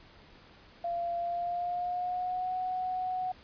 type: tone with pitch glide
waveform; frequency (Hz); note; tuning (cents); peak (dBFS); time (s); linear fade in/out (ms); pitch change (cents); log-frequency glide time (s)
sine; 689 to 738.5; F5 to F#5; -24 to -3; -30; 0.84-3.32; 5; +121; 1.18-2.52
effects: pink hiss -56 dBFS RMS until 3.43 s + resampled to 11025 Hz